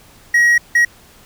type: tone bursts at uneven times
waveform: triangle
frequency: 1900 Hz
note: A#6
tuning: 33 cents sharp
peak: -7 dBFS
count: 2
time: 0.34-0.58 / 0.75-0.85 s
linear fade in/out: 5 ms
effects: pink hiss -46 dBFS RMS until 1.25 s